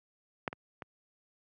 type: clicks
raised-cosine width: 0.5 ms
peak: -16 / -26 / -26 dBFS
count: 3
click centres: 0.478 / 0.529 / 0.822 s
effects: high-pass 100 Hz 12 dB/octave